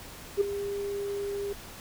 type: tone with ADSR envelope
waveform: sine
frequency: 402.2 Hz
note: G4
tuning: 44 cents sharp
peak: -17 dBFS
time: 0.37-1.53 s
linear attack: 39 ms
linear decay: 11 ms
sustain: -13 dB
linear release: 4 ms
effects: tanh soft clip ceiling -14 dBFS + pink hiss -45 dBFS RMS until 1.8 s